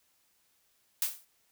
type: noise with exponential decay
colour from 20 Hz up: blue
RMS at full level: -26 dBFS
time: 1.02-1.25 s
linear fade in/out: 1 ms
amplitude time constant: 50 ms
effects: white hiss -71 dBFS RMS until 1.51 s